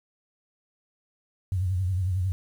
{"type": "tone with vibrato", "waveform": "sine", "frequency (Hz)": 92.5, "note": "F#2", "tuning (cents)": 0, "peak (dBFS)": -23, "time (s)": [1.52, 2.32], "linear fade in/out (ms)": 0, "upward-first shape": "triangle", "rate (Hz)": 11, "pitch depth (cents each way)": 110, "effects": ["9-bit"]}